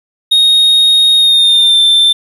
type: tone with pitch glide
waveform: triangle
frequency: 3729 to 3561 Hz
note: A#7 to A7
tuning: 0 to +20 cents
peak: -4 dBFS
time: 0.31-2.13 s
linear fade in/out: 10 ms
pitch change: -80 cents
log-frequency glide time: 1.17-1.8 s
effects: 7-bit